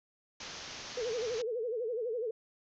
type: low-pass noise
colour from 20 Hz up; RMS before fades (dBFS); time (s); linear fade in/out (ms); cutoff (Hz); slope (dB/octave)
white; -45; 0.4-1.42; 5; 6500; 96
type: tone with vibrato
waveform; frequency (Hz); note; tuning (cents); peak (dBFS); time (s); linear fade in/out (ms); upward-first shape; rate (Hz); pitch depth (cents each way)
sine; 466.2; A#4; 0; -32; 0.97-2.31; 5; sine; 12; 140
effects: none